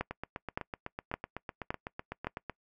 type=two click trains; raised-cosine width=0.5 ms; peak=-22 / -17 dBFS; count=20 / 5; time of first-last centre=0.11-2.497 / 0.01-2.27 s; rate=7.96 / 1.77 Hz; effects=noise-tail reverb RT60 0.1 s tail -24 dB re dry